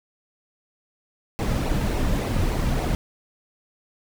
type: noise with flanger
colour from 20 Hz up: brown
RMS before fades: -23 dBFS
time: 1.39-2.95 s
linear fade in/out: 0 ms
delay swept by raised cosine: 0.59 to 2.79 ms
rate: 3.5 Hz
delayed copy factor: -0.5
effects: none